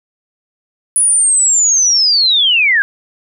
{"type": "linear sweep", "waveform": "sine", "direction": "down", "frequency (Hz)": [10000, 1568], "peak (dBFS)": -8, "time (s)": [0.96, 2.82], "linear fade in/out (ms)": 0, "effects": []}